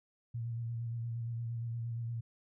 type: tone with vibrato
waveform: sine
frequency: 116.54 Hz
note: A#2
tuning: in tune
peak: -35 dBFS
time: 0.34-2.21 s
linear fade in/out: 10 ms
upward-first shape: square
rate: 8.6 Hz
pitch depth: 24 cents each way
effects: none